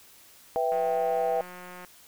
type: chord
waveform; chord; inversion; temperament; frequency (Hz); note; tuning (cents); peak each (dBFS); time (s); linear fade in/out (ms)
sine; E minor; second; equal; 493.9 / 659.3 / 784; B4 / E5 / G5; 0 / 0 / 0; -28; 0.56-1.41; 0
type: click train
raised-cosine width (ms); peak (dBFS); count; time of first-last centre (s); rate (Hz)
0.5; -29; 204; 0.72-1.848; 180
effects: white hiss -54 dBFS RMS until 2.07 s